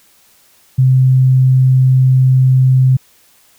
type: tone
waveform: sine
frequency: 130 Hz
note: C3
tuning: 11 cents flat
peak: -6 dBFS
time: 0.78-2.97 s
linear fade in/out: 10 ms
effects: white hiss -50 dBFS RMS until 3.58 s